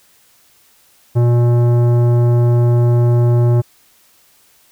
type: tone with tanh clipping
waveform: triangle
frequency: 120 Hz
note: B2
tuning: 49 cents flat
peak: -11 dBFS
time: 1.15-3.62 s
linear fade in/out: 20 ms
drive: 18 dB
effects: white hiss -52 dBFS RMS until 4.71 s